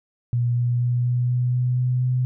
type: tone with pitch steps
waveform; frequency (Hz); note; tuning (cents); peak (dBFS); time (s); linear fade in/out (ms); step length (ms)
sine; 120.5 / 121.34 / 122.18 / 123.03 / 123.89 / 124.75 / 125.62 / 126.49; B2 / B2 / B2 / B2 / B2 / B2 / B2 / B2; -42 / -30 / -18 / -6 / +6 / +18 / +30 / +42; -18; 0.33-2.25; 0; 240
effects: none